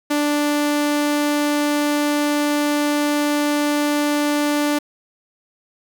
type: tone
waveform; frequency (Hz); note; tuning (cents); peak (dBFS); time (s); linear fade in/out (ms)
sawtooth; 293.7; D4; 0; -13; 0.1-4.79; 10
effects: 7-bit